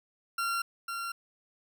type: tone pair in turn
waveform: 40% pulse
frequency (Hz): 1374 / 1374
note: F6 / F6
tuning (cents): -29 / -29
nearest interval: unison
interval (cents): 0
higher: neither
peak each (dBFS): -28 / -33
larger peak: first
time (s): 0.38-0.62 / 0.88-1.12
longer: neither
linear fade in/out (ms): 5
effects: none